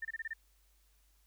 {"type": "tone bursts", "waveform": "sine", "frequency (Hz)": 1800, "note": "A6", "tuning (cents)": 39, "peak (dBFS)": -36, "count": 6, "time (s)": [0.02, 0.335], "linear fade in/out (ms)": 5, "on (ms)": 30, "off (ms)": 27, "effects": ["added 50 Hz sine -67 dBFS peak until 1.26 s", "white hiss -73 dBFS RMS until 1.26 s"]}